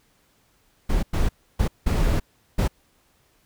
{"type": "noise bursts at uneven times", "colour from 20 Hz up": "brown", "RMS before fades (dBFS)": -20, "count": 5, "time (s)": [[0.89, 1.03], [1.13, 1.29], [1.59, 1.68], [1.86, 2.2], [2.58, 2.68]], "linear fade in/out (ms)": 10, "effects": ["pink hiss -63 dBFS RMS until 3.45 s"]}